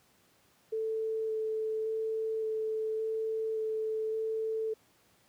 sine tone with vibrato, 440 Hz, A4, in tune, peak -30 dBFS, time 0.72-4.74 s, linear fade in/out 10 ms, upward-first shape square, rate 0.88 Hz, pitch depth 8 cents each way, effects pink hiss -66 dBFS RMS until 5.28 s + high-pass 100 Hz 12 dB/octave

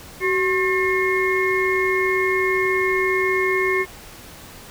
harmonic tone with a mistuned harmonic, 358.5 Hz, F4, 45 cents sharp, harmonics 1 / 3 / 5 / 6, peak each -20 / -26 / -26 / -22 dBFS, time 0.2-3.86 s, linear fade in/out 50 ms, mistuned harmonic 1, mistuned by +91 cents, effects pink hiss -41 dBFS RMS until 4.7 s

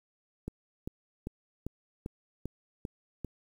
click train, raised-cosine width 3 ms, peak -23 dBFS, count 8, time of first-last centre 0.48-3.247 s, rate 2.53 Hz, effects 9-bit

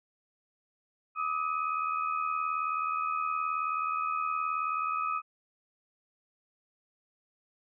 sine tone cluster, 1193 / 1272 / 2512 Hz, D6 / D#6 / D#7, +27 / +38 / +16 cents, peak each -35 / -30 / -39 dBFS, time 1.15-5.22 s, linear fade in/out 50 ms, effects none

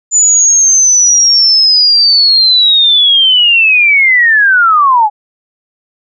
sine linear sweep, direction down, 7050 to 810 Hz, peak -4 dBFS, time 0.11-5.1 s, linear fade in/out 50 ms, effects none

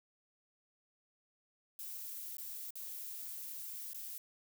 violet noise with dropouts, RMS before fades -45 dBFS, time 1.79-4.18 s, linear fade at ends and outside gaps 1 ms, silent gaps 2.369-2.382 / 2.706-2.755 / 3.933-3.945 s, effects none

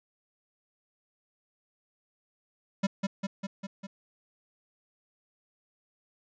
square tone with echo, 196 Hz, G3, in tune, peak -24 dBFS, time 2.83-2.87 s, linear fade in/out 10 ms, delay 200 ms, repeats 5, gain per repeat -3 dB, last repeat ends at 3.87 s, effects resampled to 16000 Hz

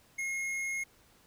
sine tone with hard clipping, 2155 Hz, C#7, 49 cents flat, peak -34 dBFS, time 0.18-0.84 s, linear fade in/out 10 ms, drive 10 dB, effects pink hiss -63 dBFS RMS until 1.26 s

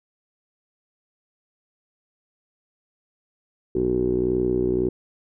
10% pulse tone with low-pass filter, 61.8 Hz, B1, 2 cents sharp, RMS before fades -22 dBFS, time 3.75-4.89 s, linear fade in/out 5 ms, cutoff 380 Hz, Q 7.9, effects none

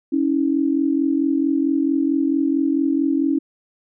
sine tone pair together, 277.2 / 321.7 Hz, C#4 / E4, 0 / -42 cents, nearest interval minor third, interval 258 cents, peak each -18 / -20 dBFS, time 0.12-3.39 s, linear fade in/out 10 ms, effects none

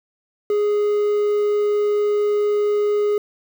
triangle tone with quantisation, 415.3 Hz, G#4, in tune, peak -14 dBFS, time 0.5-3.18 s, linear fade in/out 2 ms, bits 7, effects none

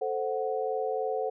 sine chord, F# diminished, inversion first, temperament equal, 440 / 523.3 / 740 Hz, A4 / C5 / F#5, 0 / 0 / 0 cents, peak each -31 / -32 / -33 dBFS, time 0.01-1.3 s, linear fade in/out 10 ms, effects none

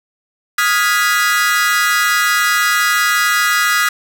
40% pulse chord, F half-diminished seventh, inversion third, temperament equal with one note detuned, 1244.5 / 1416.4 / 1661.2 / 1975.5 Hz, Eb6 / F6 / Ab6 / Cb7, 0 / +24 / 0 / 0 cents, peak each -17 dBFS, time 0.58-3.89 s, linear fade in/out 5 ms, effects none

